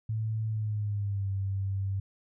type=tone with pitch glide; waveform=sine; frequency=110 to 97.43 Hz; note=A2 to G2; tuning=0 to -10 cents; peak=-28 dBFS; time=0.09-2 s; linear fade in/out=5 ms; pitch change=-210 cents; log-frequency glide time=0.47-1.3 s; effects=none